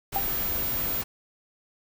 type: noise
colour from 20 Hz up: pink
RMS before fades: -35 dBFS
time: 0.12-1.04 s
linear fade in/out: 10 ms
type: tone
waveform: sine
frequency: 15180 Hz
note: A#9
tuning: 30 cents sharp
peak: -26 dBFS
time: 0.14-1.02 s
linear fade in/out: 10 ms
type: tone with exponential decay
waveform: sine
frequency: 791 Hz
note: G5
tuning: 15 cents sharp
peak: -21 dBFS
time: 0.16-0.27 s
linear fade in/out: 0 ms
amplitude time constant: 23 ms
effects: none